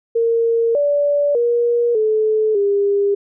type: tone with pitch steps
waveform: sine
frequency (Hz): 460.9 / 578 / 475.1 / 433.3 / 402.5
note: A#4 / D5 / A#4 / A4 / G4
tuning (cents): -20 / -28 / +33 / -27 / +46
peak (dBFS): -13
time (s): 0.15-3.15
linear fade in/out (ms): 10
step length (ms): 600
effects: none